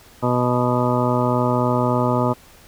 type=harmonic tone; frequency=123.47 Hz; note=B2; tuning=in tune; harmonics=1 / 2 / 3 / 4 / 5 / 7 / 8 / 9 / 10; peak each=-22 / -22 / -26 / -26 / -24 / -26 / -27 / -33 / -27 dBFS; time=0.22-2.34 s; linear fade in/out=20 ms; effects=pink hiss -48 dBFS RMS until 2.67 s